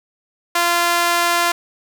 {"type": "tone with high-pass filter", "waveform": "sawtooth", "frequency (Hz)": 345.2, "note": "F4", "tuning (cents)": -20, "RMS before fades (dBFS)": -17, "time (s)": [0.55, 1.52], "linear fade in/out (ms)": 5, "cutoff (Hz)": 920, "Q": 1.1, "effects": []}